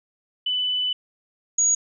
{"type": "tone pair in turn", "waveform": "sine", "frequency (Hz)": [2994, 6721], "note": ["F#7", "G#8"], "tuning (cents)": [20, 20], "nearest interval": "octave + major second", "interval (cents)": 1400, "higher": "second", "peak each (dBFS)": [-21, -16], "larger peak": "second", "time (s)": [[0.46, 0.93], [1.58, 1.75]], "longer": "first", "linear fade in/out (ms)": 5, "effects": []}